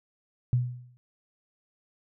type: tone with exponential decay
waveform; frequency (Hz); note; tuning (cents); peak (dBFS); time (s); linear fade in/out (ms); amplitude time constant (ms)
sine; 123.4; B2; -1; -18; 0.53-0.97; 0; 95
effects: none